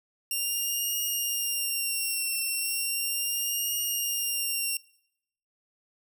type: tone with vibrato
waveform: 5% pulse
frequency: 2778 Hz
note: F7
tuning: 10 cents flat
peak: -19 dBFS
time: 0.31-4.77 s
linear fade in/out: 2 ms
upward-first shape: triangle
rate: 0.36 Hz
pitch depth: 47 cents each way
effects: noise-tail reverb RT60 0.8 s tail -24 dB re dry